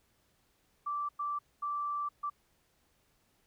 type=tone bursts at uneven times; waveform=sine; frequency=1168 Hz; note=D6; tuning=10 cents flat; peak=-32 dBFS; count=4; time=0.86-1.09 / 1.19-1.39 / 1.62-2.09 / 2.23-2.3 s; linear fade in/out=10 ms; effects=pink hiss -72 dBFS RMS until 3.46 s